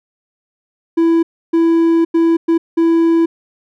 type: tone bursts at uneven times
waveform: triangle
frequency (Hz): 331.5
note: E4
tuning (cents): +10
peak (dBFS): -7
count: 5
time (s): 0.97-1.23 / 1.53-2.05 / 2.14-2.37 / 2.48-2.58 / 2.77-3.26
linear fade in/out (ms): 10
effects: none